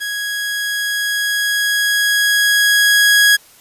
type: tone with level ramp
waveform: sawtooth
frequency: 1659 Hz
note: G#6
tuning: 2 cents flat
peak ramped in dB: -17 to -4 dBFS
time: 0-3.37 s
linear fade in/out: 20 ms
effects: white hiss -46 dBFS RMS until 3.6 s + resampled to 32000 Hz